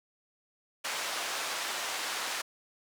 pink band-pass noise, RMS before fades -35 dBFS, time 0.84-2.42 s, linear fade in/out 10 ms, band 800 to 8400 Hz, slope 12 dB/octave, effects none

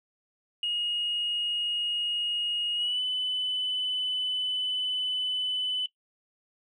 sine tone with pitch glide, 2873 to 3007 Hz, F7 to F#7, +48 to +27 cents, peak -25 dBFS, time 0.63-5.86 s, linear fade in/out 2 ms, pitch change +79 cents, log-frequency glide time 2.75-3.02 s, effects noise-tail reverb RT60 0.1 s tail -19 dB re dry + tanh soft clip ceiling -22 dBFS

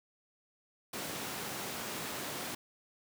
pink high-pass noise, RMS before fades -40 dBFS, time 0.93-2.55 s, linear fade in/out 5 ms, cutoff 190 Hz, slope 12 dB/octave, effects none

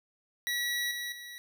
25% pulse tone with level steps, 1932 Hz, B6, 39 cents flat, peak -26 / -31 / -39 dBFS, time 0.47-1.38 s, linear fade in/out 0 ms, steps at 0.91 / 1.12 s, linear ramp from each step 2 ms, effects none

